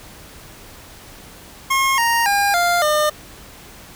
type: tone with pitch steps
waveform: 25% pulse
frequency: 1077 / 932.2 / 806.8 / 698.3 / 604.4 Hz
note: C6 / A#5 / G5 / F5 / D5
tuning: +50 / 0 / +50 / 0 / +50 cents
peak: -11 dBFS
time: 1.7-3.1 s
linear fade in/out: 10 ms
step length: 280 ms
effects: pink hiss -41 dBFS RMS until 3.95 s